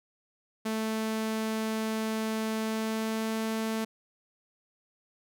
sawtooth tone with pitch glide, 220 to 221.7 Hz, A3 to A3, 0 to +13 cents, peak -25 dBFS, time 0.65-3.85 s, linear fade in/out 10 ms, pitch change +13 cents, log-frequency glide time 2.59-3.34 s, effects none

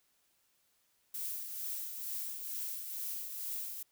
violet noise with tremolo, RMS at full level -38 dBFS, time 1.14-3.83 s, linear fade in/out 5 ms, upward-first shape triangle, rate 2.2 Hz, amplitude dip 50%, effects white hiss -74 dBFS RMS until 3.91 s

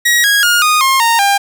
sawtooth tone with pitch steps, 1903 / 1647.1 / 1425.6 / 1233.9 / 1068 / 924.4 / 800.1 Hz, A#6 / G#6 / F6 / D#6 / C6 / A#5 / G5, +35 / -15 / +35 / -15 / +35 / -15 / +35 cents, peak -5 dBFS, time 0.05-1.38 s, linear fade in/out 10 ms, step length 190 ms, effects none

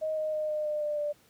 sine tone with pitch steps, 626 / 619.9 / 613.8 / 607.8 / 601.9 / 596 / 590.2 Hz, D#5 / D#5 / D#5 / D#5 / D5 / D5 / D5, +10 / -7 / -24 / -41 / +42 / +25 / +8 cents, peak -28 dBFS, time 0.01-1.13 s, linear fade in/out 20 ms, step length 160 ms, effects pink hiss -62 dBFS RMS until 1.29 s + high-pass 80 Hz 12 dB/octave

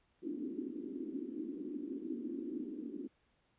pink band-pass noise, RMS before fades -42 dBFS, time 0.22-3.08 s, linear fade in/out 10 ms, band 250 to 340 Hz, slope 48 dB/octave, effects pink hiss -75 dBFS RMS until 3.58 s + resampled to 8000 Hz

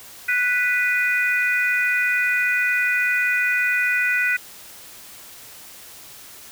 harmonic tone, 493.9 Hz, B4, in tune, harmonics 3 / 4 / 5, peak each -21 / -22 / -23 dBFS, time 0.28-4.37 s, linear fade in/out 10 ms, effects white hiss -42 dBFS RMS until 6.51 s

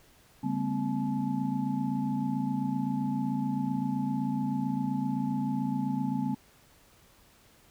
sine tone cluster, 143.7 / 201.5 / 229.8 / 257.2 / 861 Hz, D3 / G3 / A#3 / C4 / A5, -37 / +48 / -25 / -30 / -38 cents, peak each -35 / -33 / -35 / -31 / -39 dBFS, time 0.43-6.35 s, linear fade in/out 10 ms, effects pink hiss -60 dBFS RMS until 7.7 s

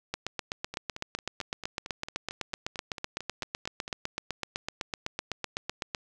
two click trains, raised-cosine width 0.2 ms, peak -14 / -21 dBFS, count 47 / 15, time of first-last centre 0.14-5.948 / 0.74-3.879 s, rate 7.92 / 4.46 Hz, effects none

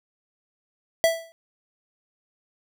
square tone with exponential decay, 659.3 Hz, E5, in tune, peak -14 dBFS, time 1.04-1.32 s, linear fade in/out 0 ms, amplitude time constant 60 ms, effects none

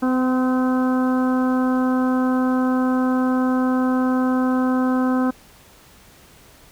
harmonic tone with a mistuned harmonic, 255.8 Hz, C4, 39 cents flat, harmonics 1 / 2 / 3 / 4 / 5 / 6, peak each -17 / -27 / -30 / -30 / -31 / -34 dBFS, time 0.02-5.31 s, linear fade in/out 10 ms, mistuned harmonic 4, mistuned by +16 cents, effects pink hiss -49 dBFS RMS until 6.71 s

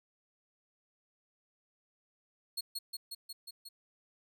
sawtooth tone with echo, 4315 Hz, C#8, 47 cents flat, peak -31 dBFS, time 2.57-2.61 s, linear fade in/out 10 ms, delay 180 ms, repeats 6, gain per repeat -2 dB, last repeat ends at 3.69 s, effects none

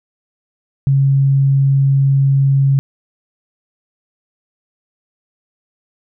sine tone, 137.1 Hz, C#3, 19 cents flat, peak -9 dBFS, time 0.87-2.79 s, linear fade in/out 0 ms, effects none

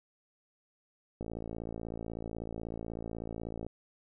click train, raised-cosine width 2 ms, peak -26 dBFS, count 139, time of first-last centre 1.21-3.666 s, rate 56.2 Hz, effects none

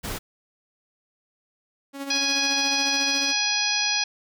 pink noise, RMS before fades -31 dBFS, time 0.03-0.19 s, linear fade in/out 20 ms
sawtooth tone with tremolo, 277.2 Hz, C#4, in tune, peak -25 dBFS, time 1.93-3.34 s, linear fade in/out 50 ms, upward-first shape sine, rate 14 Hz, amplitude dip 55%
harmonic tone, 830.6 Hz, G#5, in tune, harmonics 1 / 2 / 3 / 4 / 5 / 6 / 7, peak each -33 / -32 / -27 / -30 / -29 / -27 / -29 dBFS, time 2.1-4.04 s, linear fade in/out 5 ms
effects none

